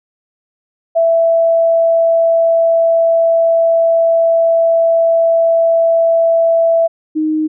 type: tone pair in turn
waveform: sine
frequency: 663 / 310.6 Hz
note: E5 / D#4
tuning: +10 / -3 cents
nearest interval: octave + minor second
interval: 1313 cents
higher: first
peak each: -8 / -12 dBFS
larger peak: first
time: 0.95-6.88 / 7.15-7.48 s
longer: first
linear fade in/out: 20 ms
effects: none